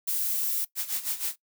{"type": "noise", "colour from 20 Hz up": "violet", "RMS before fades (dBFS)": -28, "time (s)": [0.07, 0.65], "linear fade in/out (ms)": 10}
{"type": "noise with tremolo", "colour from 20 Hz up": "blue", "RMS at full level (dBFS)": -28, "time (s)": [0.75, 1.36], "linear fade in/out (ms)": 50, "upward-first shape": "sine", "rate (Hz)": 6.4, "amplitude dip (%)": 80}
{"effects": ["noise-tail reverb RT60 0.1 s tail -19 dB re dry"]}